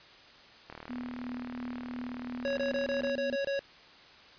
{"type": "click train", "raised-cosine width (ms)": 0.5, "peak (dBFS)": -28, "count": 94, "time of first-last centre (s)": [0.7, 3.097], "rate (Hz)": 38.8}
{"type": "tone with tremolo", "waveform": "sine", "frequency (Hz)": 246.9, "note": "B3", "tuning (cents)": 0, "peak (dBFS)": -35, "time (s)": [0.89, 3.36], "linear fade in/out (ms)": 10, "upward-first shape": "triangle", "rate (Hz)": 2.9, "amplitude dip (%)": 35}
{"type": "tone bursts", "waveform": "square", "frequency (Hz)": 554.4, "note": "C#5", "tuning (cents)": 0, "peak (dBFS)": -30, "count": 8, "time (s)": [2.45, 3.592], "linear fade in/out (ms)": 0, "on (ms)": 120, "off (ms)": 26}
{"effects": ["white hiss -54 dBFS RMS until 4.38 s", "resampled to 11025 Hz"]}